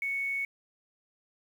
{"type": "tone with quantisation", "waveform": "sine", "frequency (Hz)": 2217, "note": "C#7", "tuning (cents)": 0, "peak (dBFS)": -29, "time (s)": [0.02, 0.45], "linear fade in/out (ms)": 2, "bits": 9, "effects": []}